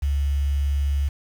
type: tone with quantisation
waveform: sine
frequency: 70.5 Hz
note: C#2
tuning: 30 cents sharp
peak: -19 dBFS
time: 0.02-1.09 s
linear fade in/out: 10 ms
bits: 7
effects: none